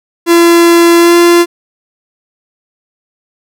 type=tone with pitch glide; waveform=45% pulse; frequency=340.3 to 344.7 Hz; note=F4 to F4; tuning=-45 to -23 cents; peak=-3 dBFS; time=0.26-1.46 s; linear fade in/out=50 ms; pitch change=+22 cents; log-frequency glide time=0.98-1.16 s; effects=none